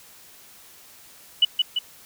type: tone with echo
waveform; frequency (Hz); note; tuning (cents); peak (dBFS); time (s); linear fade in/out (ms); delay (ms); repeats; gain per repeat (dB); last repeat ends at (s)
sine; 2960; F#7; 0; -12; 1.42-1.45; 5; 170; 2; -4; 1.79
effects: white hiss -49 dBFS RMS until 2.05 s